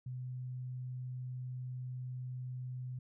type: tone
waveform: sine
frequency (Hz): 126.6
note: B2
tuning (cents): +43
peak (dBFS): -39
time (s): 0.06-2.99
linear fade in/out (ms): 5
effects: none